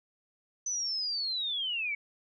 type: linear sweep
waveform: sine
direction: down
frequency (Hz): 6100 to 2205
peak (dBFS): -30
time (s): 0.66-1.95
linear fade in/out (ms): 5
effects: none